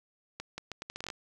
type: accelerating click train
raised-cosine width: 0.2 ms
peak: -21 dBFS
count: 11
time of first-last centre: 0.4-1.102 s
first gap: 180 ms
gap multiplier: 0.76
effects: none